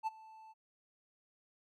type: tone with ADSR envelope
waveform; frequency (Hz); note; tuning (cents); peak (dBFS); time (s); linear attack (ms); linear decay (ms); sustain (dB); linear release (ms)
triangle; 880; A5; 0; -29; 0.03-0.54; 39; 24; -22; 30
effects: none